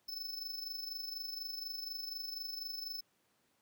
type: tone with amplitude modulation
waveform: square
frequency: 5260 Hz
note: E8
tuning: 5 cents flat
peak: -38 dBFS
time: 0.08-3.01 s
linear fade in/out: 10 ms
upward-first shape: sine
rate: 24.1 Hz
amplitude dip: 60%
effects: pink hiss -75 dBFS RMS until 3.61 s + high-pass 150 Hz 12 dB/octave